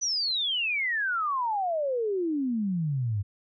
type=exponential sweep; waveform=sine; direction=down; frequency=6060 to 96 Hz; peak=-25 dBFS; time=0.01-3.23 s; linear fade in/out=20 ms; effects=none